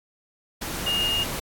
sine tone in noise, 2842 Hz, F7, 30 cents sharp, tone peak -22 dBFS, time 0.86-1.24 s, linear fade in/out 10 ms, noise pink, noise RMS -31 dBFS, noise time 0.61-1.4 s, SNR +6 dB, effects AAC 64 kbps

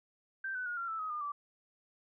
sine tone with pitch steps, 1565 / 1499.5 / 1436.8 / 1376.7 / 1319 / 1263.9 / 1211 / 1160.3 Hz, G6 / F#6 / F6 / F6 / E6 / D#6 / D#6 / D6, -3 / +23 / +49 / -25 / +1 / +27 / -47 / -21 cents, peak -35 dBFS, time 0.44-1.32 s, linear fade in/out 5 ms, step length 110 ms, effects none

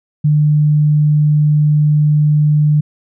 sine tone, 150 Hz, D3, 37 cents sharp, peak -8 dBFS, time 0.24-2.81 s, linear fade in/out 10 ms, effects none

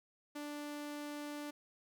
sawtooth tone, 293.7 Hz, D4, in tune, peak -38 dBFS, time 0.35-1.51 s, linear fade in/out 10 ms, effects none

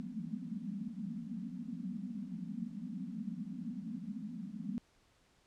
white band-pass noise, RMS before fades -42 dBFS, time 0-4.78 s, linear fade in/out 0 ms, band 170 to 250 Hz, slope 96 dB/octave, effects pink hiss -70 dBFS RMS until 5.46 s + low-pass 8000 Hz 12 dB/octave

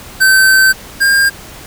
square tone pair in turn, 1543 / 1606 Hz, G6 / G6, -28 / +41 cents, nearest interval minor second, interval 69 cents, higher second, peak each -6 / -8 dBFS, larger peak first, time 0.2-0.73 / 1-1.3 s, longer first, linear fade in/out 20 ms, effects pink hiss -33 dBFS RMS until 1.66 s

